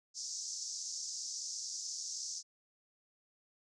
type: band-pass noise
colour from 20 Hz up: pink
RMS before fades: -42 dBFS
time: 0.14-2.43 s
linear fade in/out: 50 ms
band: 5200 to 6800 Hz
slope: 48 dB/octave
effects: none